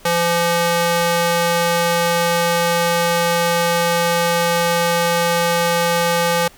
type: tone with high-pass filter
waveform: square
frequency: 170.8 Hz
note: F3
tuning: 38 cents flat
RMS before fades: -17 dBFS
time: 0.05-6.48 s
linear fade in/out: 5 ms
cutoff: 450 Hz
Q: 0.79
effects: pink hiss -46 dBFS RMS until 6.57 s